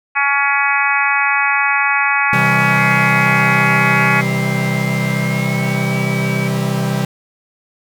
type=harmonic tone; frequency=281 Hz; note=C#4; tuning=24 cents sharp; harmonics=3 / 4 / 5 / 6 / 7 / 8 / 9; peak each=-20 / -20 / -20 / -20 / -20 / -20 / -20 dBFS; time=0.15-4.22 s; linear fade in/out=20 ms
type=chord; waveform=45% pulse; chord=C major; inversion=none; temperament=equal with one note detuned; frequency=130.81 / 161.8 / 196 Hz; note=C3 / E3 / G3; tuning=0 / -32 / 0 cents; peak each=-19 / -21 / -20 dBFS; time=2.33-7.05 s; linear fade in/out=2 ms
type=tone with pitch glide; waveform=sine; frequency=2093 to 2282 Hz; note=C7 to C#7; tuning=0 to +50 cents; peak=-23 dBFS; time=2.78-6.48 s; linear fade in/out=5 ms; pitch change=+150 cents; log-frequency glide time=5.11-5.96 s
effects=none

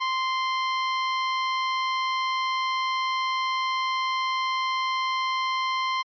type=tone; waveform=sawtooth; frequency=1044 Hz; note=C6; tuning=4 cents flat; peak=-20 dBFS; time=0-6.03 s; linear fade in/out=20 ms; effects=resampled to 11025 Hz

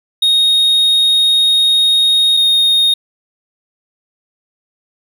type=tone pair in turn; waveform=triangle; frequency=3729 / 3708 Hz; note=A#7 / A#7; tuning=0 / -10 cents; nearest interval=unison; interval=10 cents; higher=first; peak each=-7 dBFS; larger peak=neither; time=0.22-2.37 / 2.37-2.94 s; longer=first; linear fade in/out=5 ms; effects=none

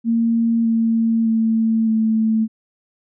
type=tone with pitch steps; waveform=sine; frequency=230 / 227 / 224 / 221 Hz; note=A#3 / A#3 / A3 / A3; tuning=-23 / -46 / +31 / +8 cents; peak=-14 dBFS; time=0.04-2.48 s; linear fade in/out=50 ms; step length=610 ms; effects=none

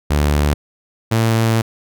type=tone pair in turn; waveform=sawtooth; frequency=73.42 / 113.12 Hz; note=D2 / A2; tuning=0 / +48 cents; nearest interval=perfect fifth; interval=748 cents; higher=second; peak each=-9 dBFS; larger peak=neither; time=0.1-0.54 / 1.11-1.62 s; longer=second; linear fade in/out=10 ms; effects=none

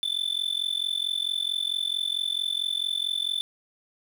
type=tone with amplitude modulation; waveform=triangle; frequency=3520 Hz; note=A7; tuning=in tune; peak=-20 dBFS; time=0.03-3.41 s; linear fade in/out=0 ms; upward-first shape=sine; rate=44.5 Hz; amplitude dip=95%; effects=9-bit

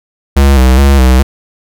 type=tone with vibrato; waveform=square; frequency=66.6 Hz; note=C2; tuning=31 cents sharp; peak=-4 dBFS; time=0.36-1.23 s; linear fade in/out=10 ms; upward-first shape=square; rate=2.4 Hz; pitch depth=64 cents each way; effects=none

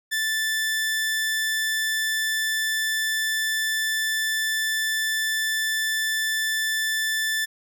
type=tone; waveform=sawtooth; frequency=1760 Hz; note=A6; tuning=in tune; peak=-19 dBFS; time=0.11-7.46 s; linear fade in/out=20 ms; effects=none

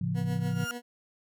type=chord; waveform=sine; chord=A augmented; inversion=none; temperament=equal with one note detuned; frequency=110 / 138.59 / 172.41 Hz; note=A2 / C#3 / E#3; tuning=0 / 0 / -22 cents; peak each=-33 / -32 / -30 dBFS; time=0.01-0.65 s; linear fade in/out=5 ms
type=tone with tremolo; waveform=20% pulse; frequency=241.6 Hz; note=B3; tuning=38 cents flat; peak=-30 dBFS; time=0.14-0.82 s; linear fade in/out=50 ms; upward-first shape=triangle; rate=6.8 Hz; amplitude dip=80%
type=tone with exponential growth; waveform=35% pulse; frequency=1412 Hz; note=F6; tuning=19 cents sharp; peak=-27 dBFS; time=0.34-0.71 s; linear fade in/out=0 ms; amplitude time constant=80 ms
effects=none

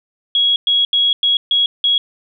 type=tone bursts at uneven times; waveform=sine; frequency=3322 Hz; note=G#7; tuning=in tune; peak=-11 dBFS; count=6; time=0.35-0.56 / 0.67-0.85 / 0.93-1.13 / 1.23-1.37 / 1.51-1.66 / 1.84-1.98 s; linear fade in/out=2 ms; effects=none

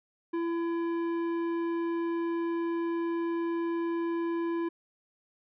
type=tone with tanh clipping; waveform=sine; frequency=336.4 Hz; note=E4; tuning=35 cents sharp; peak=-30 dBFS; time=0.33-4.69 s; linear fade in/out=10 ms; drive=12 dB; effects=none

